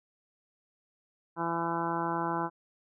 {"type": "harmonic tone", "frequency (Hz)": 168, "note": "E3", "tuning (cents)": 33, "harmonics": [1, 2, 3, 4, 5, 6, 7, 8, 9], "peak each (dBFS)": [-38, -35, -42, -40, -35, -34, -43, -39, -43], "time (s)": [1.36, 2.5], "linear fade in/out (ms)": 50, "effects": []}